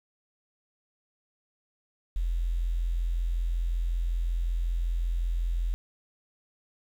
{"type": "tone with quantisation", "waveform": "sine", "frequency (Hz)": 42.69, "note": "F1", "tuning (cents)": -39, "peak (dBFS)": -25, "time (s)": [2.16, 5.74], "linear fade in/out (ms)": 0, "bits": 9, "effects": []}